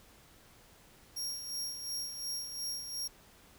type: tone with tremolo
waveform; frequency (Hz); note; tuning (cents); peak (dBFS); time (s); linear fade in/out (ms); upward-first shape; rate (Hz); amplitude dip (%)
sawtooth; 5588; F8; 0; -32; 1.16-3.08; 10; sine; 2.8; 55
effects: pink hiss -60 dBFS RMS until 3.58 s